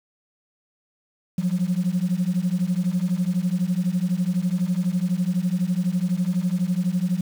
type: beating tone pair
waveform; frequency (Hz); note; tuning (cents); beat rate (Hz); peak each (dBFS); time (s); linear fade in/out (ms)
sine; 174.3 / 186.3; F3 / F#3; -3 / +12; 12; -22; 1.38-7.21; 5
effects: tanh soft clip ceiling -14 dBFS + 7-bit